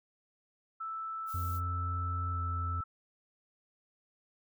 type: tone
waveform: sine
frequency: 1318.5 Hz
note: E6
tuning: in tune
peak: -36 dBFS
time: 0.8-2.84 s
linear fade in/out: 10 ms
type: noise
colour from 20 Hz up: violet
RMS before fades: -48 dBFS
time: 1.26-1.61 s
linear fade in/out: 50 ms
type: tone with pitch glide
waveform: triangle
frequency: 87.7 to 86.09 Hz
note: F2 to F2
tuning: +8 to -24 cents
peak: -31 dBFS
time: 1.34-2.81 s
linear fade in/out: 5 ms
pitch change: -32 cents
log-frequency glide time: 2.32-2.38 s
effects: none